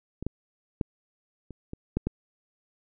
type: clicks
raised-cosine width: 3 ms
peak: -22 / -16 / -13 / -28 / -23 / -12 / -14 dBFS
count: 7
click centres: 0.226 / 0.266 / 0.812 / 1.507 / 1.734 / 1.97 / 2.07 s
effects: none